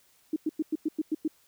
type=tone bursts; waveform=sine; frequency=311.6 Hz; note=D#4; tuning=3 cents sharp; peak=-24 dBFS; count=8; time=0.33-1.279 s; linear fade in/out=5 ms; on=32 ms; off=99 ms; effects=white hiss -64 dBFS RMS until 1.47 s